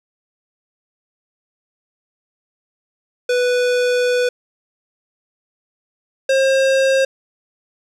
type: tone pair in turn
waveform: square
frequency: 493.9 / 534.9 Hz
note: B4 / C5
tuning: 0 / +38 cents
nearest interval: minor second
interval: 138 cents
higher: second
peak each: -15 / -13 dBFS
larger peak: second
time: 3.29-4.29 / 6.29-7.05 s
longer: first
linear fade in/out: 5 ms
effects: low-pass 7000 Hz 12 dB/octave + 9-bit